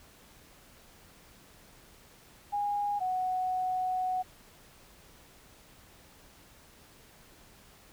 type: tone pair in turn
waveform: sine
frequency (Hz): 819 / 740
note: G#5 / F#5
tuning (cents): -24 / 0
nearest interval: major second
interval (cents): 176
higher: first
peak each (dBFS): -28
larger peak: neither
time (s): 2.52-3 / 3-4.23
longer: second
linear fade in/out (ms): 20
effects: pink hiss -57 dBFS RMS until 7.92 s